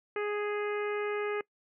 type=harmonic tone; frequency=415.3 Hz; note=G#4; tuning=in tune; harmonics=1 / 2 / 3 / 4 / 5 / 6 / 7; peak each=-31 / -43 / -40 / -42 / -42 / -46 / -55 dBFS; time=0.16-1.41 s; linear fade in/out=2 ms; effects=noise-tail reverb RT60 0.1 s tail -23 dB re dry